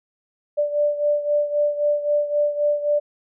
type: beating tone pair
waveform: sine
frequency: 587.3 / 591.1 Hz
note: D5 / D5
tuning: 0 / +11 cents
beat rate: 3.8 Hz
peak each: -19 / -24 dBFS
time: 0.57-3 s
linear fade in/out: 20 ms
effects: none